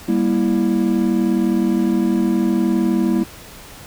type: chord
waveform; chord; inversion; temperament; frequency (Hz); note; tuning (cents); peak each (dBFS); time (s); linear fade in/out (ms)
triangle; E diminished; first; just; 197.78 / 237.3 / 329.6; G3 / Bb3 / E4; +16 / +31 / 0; -17; 0.08-3.24; 10
effects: pink hiss -39 dBFS RMS until 3.86 s